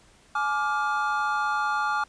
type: chord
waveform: triangle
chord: D diminished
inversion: second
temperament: just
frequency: 845.8 / 1174.7 / 1409.6 Hz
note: Ab5 / D6 / F6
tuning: +31 / 0 / +16 cents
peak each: -26 dBFS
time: 0.35-2.04 s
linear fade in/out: 5 ms
effects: pink hiss -57 dBFS RMS until 2.08 s + resampled to 22050 Hz